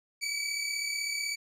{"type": "tone pair together", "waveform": "20% pulse", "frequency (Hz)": [2277, 2313], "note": ["C#7", "D7"], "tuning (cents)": [46, -27], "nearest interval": "unison", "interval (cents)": 27, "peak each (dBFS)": [-28, -30], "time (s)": [0.21, 1.36], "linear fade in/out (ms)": 20, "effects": ["resampled to 32000 Hz"]}